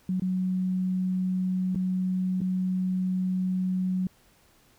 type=tone with dropouts; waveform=sine; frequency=185 Hz; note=F#3; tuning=in tune; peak=-24 dBFS; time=0.09-4.07 s; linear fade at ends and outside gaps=2 ms; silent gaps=0.198-0.22 / 1.748-1.757 / 2.406-2.415 s; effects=pink hiss -61 dBFS RMS until 4.78 s